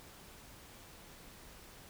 silence, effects pink hiss -55 dBFS RMS until 1.89 s

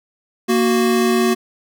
square tone pair together, 233.1 / 370 Hz, A#3 / F#4, 0 / 0 cents, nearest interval minor sixth, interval 800 cents, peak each -17 dBFS, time 0.48-1.35 s, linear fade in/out 20 ms, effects none

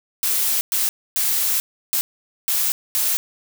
blue noise bursts at uneven times, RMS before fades -20 dBFS, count 6, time 0.23-0.61 / 0.72-0.89 / 1.16-1.6 / 1.93-2.01 / 2.48-2.72 / 2.95-3.17 s, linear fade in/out 0 ms, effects none

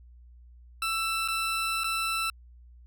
20% pulse tone with dropouts, 1330 Hz, E6, 15 cents sharp, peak -22 dBFS, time 0.82-2.3 s, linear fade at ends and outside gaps 2 ms, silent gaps 1.278-1.284 / 1.836-1.842 s, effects added 60 Hz sine -49 dBFS peak until 2.86 s

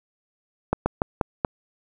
slowing click train, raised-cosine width 1 ms, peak -6 dBFS, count 5, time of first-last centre 0.73-1.448 s, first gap 130 ms, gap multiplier 1.22, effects 8-bit

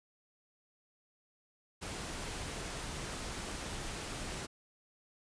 pink noise, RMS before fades -41 dBFS, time 1.81-4.47 s, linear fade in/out 20 ms, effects resampled to 22050 Hz

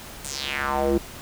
square tone with band-pass filter sweep, 69.3 Hz, C#2, in tune, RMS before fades -25 dBFS, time 0.24-0.98 s, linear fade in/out 5 ms, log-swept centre 9000 to 310 Hz, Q 3.2, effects pink hiss -40 dBFS RMS until 1.21 s

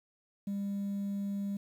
sine tone, 200 Hz, G3, 35 cents sharp, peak -30 dBFS, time 0.47-1.57 s, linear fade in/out 5 ms, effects tanh soft clip ceiling -31 dBFS + 10-bit

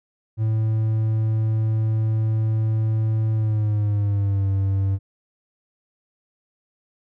triangle tone with pitch glide, 110 to 97.43 Hz, A2 to G2, 0 to -10 cents, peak -16 dBFS, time 0.37-4.99 s, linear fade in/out 50 ms, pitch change -210 cents, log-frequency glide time 3.34-4.48 s, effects none

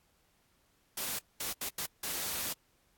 white noise bursts at uneven times, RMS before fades -36 dBFS, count 5, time 0.97-1.19 / 1.4-1.53 / 1.61-1.69 / 1.78-1.86 / 2.03-2.53 s, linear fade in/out 5 ms, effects pink hiss -71 dBFS RMS until 2.97 s + AAC 64 kbps

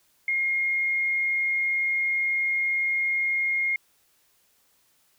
sine tone, 2139 Hz, C7, 38 cents sharp, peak -22 dBFS, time 0.28-3.76 s, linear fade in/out 2 ms, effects white hiss -65 dBFS RMS until 5.18 s

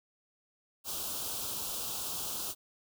white band-stop noise, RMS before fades -37 dBFS, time 0.84-2.55 s, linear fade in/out 50 ms, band 1400 to 2800 Hz, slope 48 dB/octave, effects none

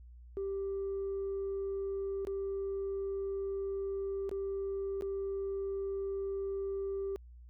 sine tone with dropouts, 392 Hz, G4, in tune, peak -32 dBFS, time 0.37-7.16 s, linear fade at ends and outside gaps 0 ms, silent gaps 2.25-2.271 / 4.293-4.314 / 5.01-5.022 s, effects tanh soft clip ceiling -31 dBFS + added 60 Hz sine -50 dBFS peak until 7.49 s

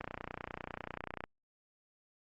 click train, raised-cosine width 0.5 ms, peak -24 dBFS, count 38, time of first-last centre 0.01-1.239 s, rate 30.1 Hz, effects Opus 24 kbps

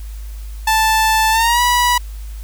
sawtooth tone with pitch glide, 880 to 976.4 Hz, A5 to B5, 0 to -20 cents, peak -8 dBFS, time 0.67-1.98 s, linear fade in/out 5 ms, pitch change +180 cents, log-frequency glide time 1.31-1.61 s, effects added 52 Hz sine -26 dBFS peak until 2.43 s + white hiss -45 dBFS RMS until 2.43 s

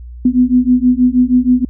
sine beating tone pair, 246.9 / 253.2 Hz, B3 / B3, 0 / +43 cents, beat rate 6.3 Hz, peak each -11 dBFS, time 0.25-1.65 s, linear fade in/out 5 ms, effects added 60 Hz sine -28 dBFS peak until 1.69 s

